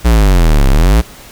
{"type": "exponential two-way sweep", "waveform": "square", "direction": "down then up", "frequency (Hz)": [61.74, 32.35, 61.74], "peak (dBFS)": -6, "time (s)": [0.04, 1.02], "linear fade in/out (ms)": 20, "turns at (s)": 0.69, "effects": ["pink hiss -35 dBFS RMS until 1.31 s"]}